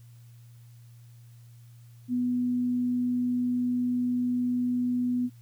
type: tone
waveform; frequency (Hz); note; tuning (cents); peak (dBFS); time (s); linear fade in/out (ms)
sine; 246.9; B3; 0; -24; 2.08-5.3; 50
effects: added 118 Hz sine -48 dBFS peak until 5.41 s + white hiss -65 dBFS RMS until 5.41 s